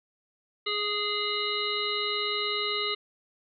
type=harmonic tone with a mistuned harmonic; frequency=415.3 Hz; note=G#4; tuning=in tune; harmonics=1 / 3 / 5 / 7 / 9 / 10; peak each=-34 / -34 / -34 / -34 / -34 / -34 dBFS; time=0.66-2.95 s; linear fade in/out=10 ms; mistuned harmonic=10; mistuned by=-40 cents; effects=none